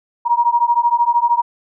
sine beating tone pair, 943 / 956 Hz, A#5 / A#5, +20 / +43 cents, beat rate 13 Hz, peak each -15 dBFS, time 0.25-1.42 s, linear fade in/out 20 ms, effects none

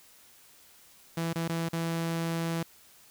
sawtooth tone with dropouts, 165.9 Hz, E3, 11 cents sharp, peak -25 dBFS, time 1.17-2.63 s, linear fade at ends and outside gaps 5 ms, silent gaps 1.331-1.356 / 1.48-1.493 / 1.688-1.73 s, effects white hiss -57 dBFS RMS until 3.1 s

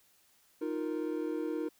triangle chord, Eb suspended second, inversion none, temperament just, 311.1 / 350 / 466.7 Hz, Eb4 / F4 / Bb4, 0 / +4 / +2 cents, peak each -33 / -36 / -36 dBFS, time 0.61-1.69 s, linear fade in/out 10 ms, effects white hiss -67 dBFS RMS until 1.79 s

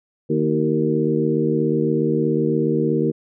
harmonic tone with a mistuned harmonic, 76.9 Hz, D#2, 20 cents flat, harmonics 2 / 3 / 4 / 5 / 6, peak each -23 / -23 / -23 / -23 / -23 dBFS, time 0.29-3.12 s, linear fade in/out 20 ms, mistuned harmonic 4, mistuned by +51 cents, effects none

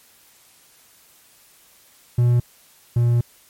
triangle tone pair in turn, 121.1 / 119.43 Hz, B2 / A#2, -34 / +42 cents, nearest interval unison, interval 24 cents, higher first, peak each -11 / -12 dBFS, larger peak first, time 2.18-2.4 / 2.96-3.21 s, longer second, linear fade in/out 5 ms, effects white hiss -53 dBFS RMS until 3.49 s + MP3 64 kbps

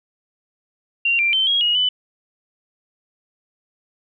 sine tone with pitch steps, 2765 / 2367 / 3096 / 3289 / 2885 / 3000 Hz, F7 / D7 / G7 / G#7 / F#7 / F#7, -18 / +13 / -22 / -18 / -44 / +23 cents, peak -15 dBFS, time 1.05-1.89 s, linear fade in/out 5 ms, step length 140 ms, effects none

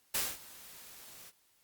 white noise with ADSR envelope, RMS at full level -31 dBFS, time 0.14-1.32 s, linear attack 9 ms, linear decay 220 ms, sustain -21 dB, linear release 42 ms, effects white hiss -70 dBFS RMS until 1.63 s + Opus 48 kbps

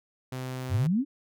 sawtooth tone, 128.8 Hz, C3, 27 cents flat, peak -29 dBFS, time 0.32-0.87 s, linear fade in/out 5 ms
sine exponential sweep, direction up, 82 to 300 Hz, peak -22 dBFS, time 0.69-1.05 s, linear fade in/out 50 ms
effects none

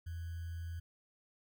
sine tone with sample-and-hold, 83.9 Hz, E2, 31 cents sharp, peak -39 dBFS, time 0.06-0.8 s, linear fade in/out 10 ms, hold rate 1575 Hz, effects none

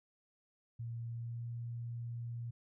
sine tone with pitch glide, 116.54 to 118.03 Hz, A#2 to A#2, 0 to +22 cents, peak -39 dBFS, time 0.79-2.51 s, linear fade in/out 10 ms, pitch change +22 cents, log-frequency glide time 1.09-1.47 s, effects none

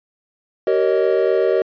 triangle chord, Eb dominant seventh, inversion first, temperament equal with one note detuned, 382.8 / 466.2 / 554.4 / 622.3 Hz, G4 / Bb4 / Db5 / Eb5, -41 / 0 / 0 / 0 cents, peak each -16 / -17 / -20 / -19 dBFS, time 0.67-1.62 s, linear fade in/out 2 ms, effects resampled to 11025 Hz

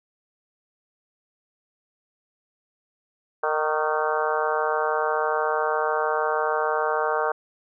harmonic tone with a mistuned harmonic, 153.9 Hz, D#3, 19 cents flat, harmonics 3 / 4 / 5 / 6 / 7 / 8 / 9 / 10, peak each -27 / -28 / -29 / -30 / -30 / -31 / -32 / -32 dBFS, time 3.43-7.32 s, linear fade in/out 5 ms, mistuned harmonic 7, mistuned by +44 cents, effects none

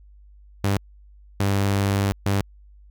sawtooth tone bursts at uneven times, 99.3 Hz, G2, 23 cents sharp, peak -15 dBFS, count 3, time 0.64-0.77 / 1.4-2.12 / 2.26-2.41 s, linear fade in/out 0 ms, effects added 50 Hz sine -46 dBFS peak until 2.9 s

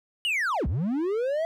triangle linear two-way sweep, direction down then up, 2990 to 54.5 to 669 Hz, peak -22 dBFS, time 0.25-1.45 s, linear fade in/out 0 ms, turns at 0.67 s, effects none

